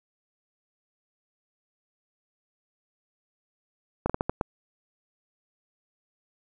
slowing click train, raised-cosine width 1 ms, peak -11 dBFS, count 6, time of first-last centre 4.06-4.412 s, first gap 36 ms, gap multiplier 1.34, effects none

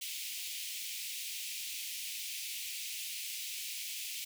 pink high-pass noise, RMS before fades -41 dBFS, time 0.01-4.25 s, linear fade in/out 10 ms, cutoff 2300 Hz, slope 48 dB/octave, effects none

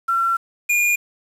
sine / square tone pair in turn, 1358 / 2425 Hz, F6 / D#7, -49 / -45 cents, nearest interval minor seventh, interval 1004 cents, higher second, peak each -16 dBFS, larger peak neither, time 0.08-0.37 / 0.69-0.96 s, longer first, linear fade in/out 10 ms, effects resampled to 32000 Hz + 7-bit

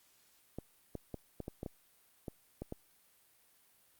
clicks, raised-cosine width 2 ms, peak -27 dBFS, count 10, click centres 0.586 / 0.953 / 1.143 / 1.403 / 1.481 / 1.631 / 1.662 / 2.282 / 2.62 / 2.724 s, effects white hiss -68 dBFS RMS until 3.99 s + Opus 48 kbps

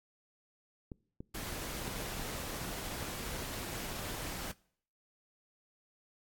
clicks, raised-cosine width 3 ms, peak -30 dBFS, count 8, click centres 0.918 / 1.205 / 1.526 / 1.75 / 1.879 / 2.196 / 2.616 / 3.027 s
pink noise, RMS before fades -41 dBFS, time 1.34-4.52 s, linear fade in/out 10 ms
effects noise-tail reverb RT60 0.6 s tail -23 dB re dry + AAC 64 kbps

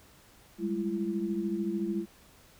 sine tone cluster, 196.3 / 209.9 / 337.4 Hz, G3 / G#3 / E4, +3 / +19 / +40 cents, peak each -34 / -34 / -32 dBFS, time 0.58-2.06 s, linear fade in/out 50 ms, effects pink hiss -58 dBFS RMS until 2.59 s

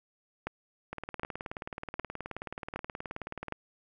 two click trains, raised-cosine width 0.5 ms, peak -22 / -18 dBFS, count 49 / 5, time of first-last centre 0.93-3.483 / 0.47-3.523 s, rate 18.8 / 1.31 Hz, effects none

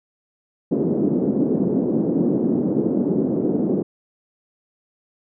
white band-pass noise, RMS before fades -20 dBFS, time 0.71-3.83 s, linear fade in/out 10 ms, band 180 to 360 Hz, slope 24 dB/octave, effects none

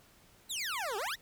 20% pulse exponential two-way sweep, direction down then up, 4149 to 378.5 to 2059 Hz, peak -29 dBFS, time 0.49-1.16 s, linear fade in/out 20 ms, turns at 0.97 s, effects pink hiss -62 dBFS RMS until 1.21 s

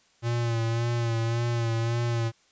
square tone with vibrato, 116.54 Hz, A#2, in tune, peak -25 dBFS, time 0.22-2.32 s, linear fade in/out 50 ms, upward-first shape sine, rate 1.8 Hz, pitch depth 36 cents each way, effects white hiss -63 dBFS RMS until 2.51 s + resampled to 16000 Hz

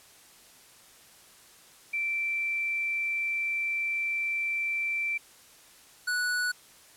sine / square tone pair in turn, 2340 / 1474.1 Hz, D7 / F#6, -7 / -7 cents, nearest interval minor sixth, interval 800 cents, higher first, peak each -27 dBFS, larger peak neither, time 1.93-5.18 / 6.07-6.52 s, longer first, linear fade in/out 10 ms, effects white hiss -55 dBFS RMS until 6.96 s + low-pass 12000 Hz 12 dB/octave

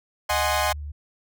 sawtooth chord, Ab dominant seventh, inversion second, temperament equal with one note detuned, 617.6 / 740 / 830.6 / 1046.5 Hz, Eb5 / Gb5 / Ab5 / C6, -13 / 0 / 0 / 0 cents, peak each -23 dBFS, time 0.29-0.73 s, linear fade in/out 10 ms
sine tone with vibrato, 73.42 Hz, D2, in tune, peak -31 dBFS, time 0.3-0.92 s, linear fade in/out 10 ms, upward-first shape sine, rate 8.7 Hz, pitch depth 10 cents each way
effects none

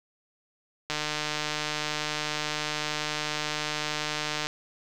click train, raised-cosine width 0.2 ms, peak -12 dBFS, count 540, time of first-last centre 0.9-4.47 s, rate 151 Hz, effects none

